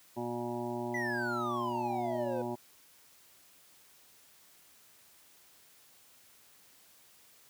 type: harmonic tone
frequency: 120 Hz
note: B2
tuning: 49 cents flat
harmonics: 1 / 2 / 3 / 5 / 6 / 7 / 8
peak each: -44 / -39 / -38 / -43 / -46 / -43 / -45 dBFS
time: 0.16-2.56 s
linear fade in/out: 20 ms
type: exponential sweep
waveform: triangle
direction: down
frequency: 2006 to 493.9 Hz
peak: -32 dBFS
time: 0.94-2.42 s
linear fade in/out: 5 ms
effects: white hiss -61 dBFS RMS until 7.49 s + high-pass 60 Hz 12 dB/octave